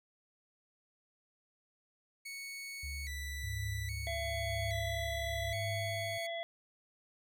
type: tone with vibrato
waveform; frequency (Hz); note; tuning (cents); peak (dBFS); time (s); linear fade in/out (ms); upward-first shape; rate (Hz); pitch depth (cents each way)
sawtooth; 2093; C7; 0; -39; 2.25-6.27; 10; square; 0.61; 100
type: tone with pitch glide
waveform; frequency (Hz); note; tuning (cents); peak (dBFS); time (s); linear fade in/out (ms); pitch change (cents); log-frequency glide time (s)
sine; 70.9 to 69.76; C#2 to C#2; +40 to +12; -40; 2.83-5.54; 5; -28; 4.56-5.36
type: tone with tremolo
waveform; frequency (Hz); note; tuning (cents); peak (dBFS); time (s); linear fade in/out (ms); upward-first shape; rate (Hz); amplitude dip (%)
sine; 103; G#2; -14; -36; 3.43-6.18; 5; triangle; 0.99; 75
type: harmonic tone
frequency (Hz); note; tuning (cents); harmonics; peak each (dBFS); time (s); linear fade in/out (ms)
673; E5; +36; 1 / 3 / 5; -38 / -43 / -45; 4.07-6.43; 0
effects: none